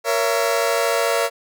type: chord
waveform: sawtooth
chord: A# diminished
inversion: none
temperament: just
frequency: 466.2 / 559.4 / 671.3 Hz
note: A#4 / C#5 / E5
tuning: 0 / +16 / +31 cents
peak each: -18 dBFS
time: 0.04-1.3 s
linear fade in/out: 50 ms
effects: none